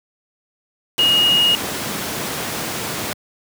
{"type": "tone in noise", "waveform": "sine", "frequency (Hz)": 2869, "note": "F7", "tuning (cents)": 46, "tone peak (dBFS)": -12, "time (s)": [0.99, 1.55], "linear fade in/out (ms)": 0, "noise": "pink", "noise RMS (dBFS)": -24, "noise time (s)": [0.98, 3.13], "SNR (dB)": 9, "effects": ["high-pass 150 Hz 12 dB/octave"]}